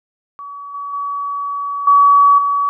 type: tone with level steps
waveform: sine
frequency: 1136 Hz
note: C#6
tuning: 42 cents sharp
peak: -28 / -23 / -19 / -6 / -13 dBFS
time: 0.39-2.69 s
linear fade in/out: 0 ms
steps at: 0.74 / 0.93 / 1.87 / 2.38 s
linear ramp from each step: 5 ms
effects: none